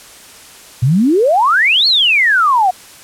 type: exponential two-way sweep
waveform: sine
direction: up then down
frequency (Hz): 114.9 to 4435 to 708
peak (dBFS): -8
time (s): 0.82-2.71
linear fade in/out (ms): 10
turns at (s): 1.87
effects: white hiss -38 dBFS RMS until 3.03 s + low-pass 11000 Hz 12 dB/octave